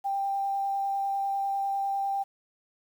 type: tone with vibrato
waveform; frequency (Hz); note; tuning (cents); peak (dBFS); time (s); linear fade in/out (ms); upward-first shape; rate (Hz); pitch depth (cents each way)
sine; 790; G5; +13; -26; 0.04-2.24; 20; triangle; 10; 10
effects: 9-bit